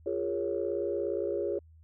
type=chord; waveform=sine; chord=Bb minor seventh; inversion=second; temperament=equal with one note detuned; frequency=349.2 / 408.6 / 466.2 / 554.4 Hz; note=F4 / Ab4 / Bb4 / Db5; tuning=0 / -28 / 0 / 0 cents; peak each=-34 / -32 / -38 / -34 dBFS; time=0.06-1.59 s; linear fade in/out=5 ms; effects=tanh soft clip ceiling -18 dBFS + added 80 Hz sine -53 dBFS peak until 1.83 s